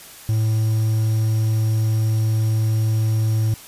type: tone with quantisation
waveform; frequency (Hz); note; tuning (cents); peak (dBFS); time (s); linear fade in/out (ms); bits
triangle; 110; A2; 0; -14; 0.29-3.54; 0; 7
effects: white hiss -41 dBFS RMS until 3.67 s + resampled to 32000 Hz